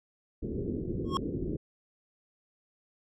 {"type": "low-pass noise", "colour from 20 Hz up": "white", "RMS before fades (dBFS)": -34, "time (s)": [0.42, 1.57], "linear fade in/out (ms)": 10, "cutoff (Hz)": 420, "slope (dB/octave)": 48}
{"type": "tone with exponential growth", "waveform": "square", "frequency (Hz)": 1088, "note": "C#6", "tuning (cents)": -33, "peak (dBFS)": -24, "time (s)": [1.05, 1.17], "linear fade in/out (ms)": 1, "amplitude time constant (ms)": 24}
{"effects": ["low-pass 6000 Hz 12 dB/octave"]}